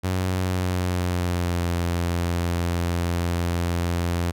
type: tone with pitch glide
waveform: sawtooth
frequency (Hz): 92.5 to 86.31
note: F#2 to F2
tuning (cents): 0 to -20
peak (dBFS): -18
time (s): 0.03-4.32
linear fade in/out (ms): 20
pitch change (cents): -120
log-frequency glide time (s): 0.38-1.72
effects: none